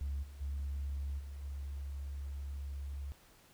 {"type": "tone with level steps", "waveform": "sine", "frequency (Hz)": 69.9, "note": "C#2", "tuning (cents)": 15, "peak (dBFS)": [-33, -47, -34, -42, -38], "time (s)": [0.01, 3.12], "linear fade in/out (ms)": 0, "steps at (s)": [0.22, 0.4, 1.18, 1.42], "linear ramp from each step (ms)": 20, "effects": ["tanh soft clip ceiling -32 dBFS", "pink hiss -63 dBFS RMS until 3.53 s"]}